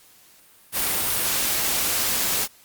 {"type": "noise", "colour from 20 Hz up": "white", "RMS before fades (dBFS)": -23, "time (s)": [0.72, 2.48], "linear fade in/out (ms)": 50, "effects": ["white hiss -53 dBFS RMS until 2.64 s", "Opus 48 kbps"]}